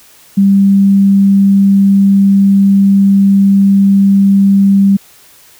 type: tone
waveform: sine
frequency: 197.1 Hz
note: G3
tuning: 10 cents sharp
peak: -4 dBFS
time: 0.37-4.97 s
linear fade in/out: 10 ms
effects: white hiss -42 dBFS RMS until 5.59 s